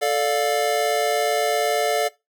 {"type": "chord", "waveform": "square", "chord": "D minor", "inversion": "second", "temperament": "just", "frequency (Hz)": [440.5, 587.3, 704.8], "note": ["A4", "D5", "F5"], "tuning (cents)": [2, 0, 16], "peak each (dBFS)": -24, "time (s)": [0.01, 2.09], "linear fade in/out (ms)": 20, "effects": ["noise-tail reverb RT60 0.2 s tail -19 dB re dry"]}